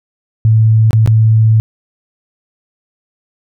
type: tone with dropouts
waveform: sine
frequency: 110.6 Hz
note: A2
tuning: 9 cents sharp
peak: -5 dBFS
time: 0.45-1.6 s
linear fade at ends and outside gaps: 0 ms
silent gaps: 0.908-0.931 / 1.061-1.075 s
effects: none